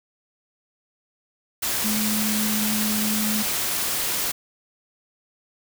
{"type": "tone in noise", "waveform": "sine", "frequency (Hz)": 213.7, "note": "G#3", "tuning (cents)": 50, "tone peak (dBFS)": -24, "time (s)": [1.84, 3.43], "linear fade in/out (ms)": 10, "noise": "white", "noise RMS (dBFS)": -25, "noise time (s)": [1.62, 4.32], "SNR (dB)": -2, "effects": []}